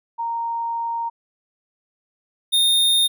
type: tone pair in turn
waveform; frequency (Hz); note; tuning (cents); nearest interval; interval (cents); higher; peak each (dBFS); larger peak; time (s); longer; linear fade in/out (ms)
sine / square; 928 / 3662; A#5 / A#7; -8 / -32; 2 octaves; 2376; second; -22 / -15; second; 0.18-1.1 / 2.52-3.08; first; 20
effects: none